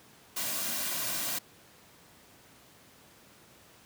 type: noise with comb filter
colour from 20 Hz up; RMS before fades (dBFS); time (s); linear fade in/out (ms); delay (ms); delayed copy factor
white; -33; 0.36-1.39; 10; 2.3; -0.5
effects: pink hiss -57 dBFS RMS until 3.85 s + high-pass 100 Hz 12 dB/octave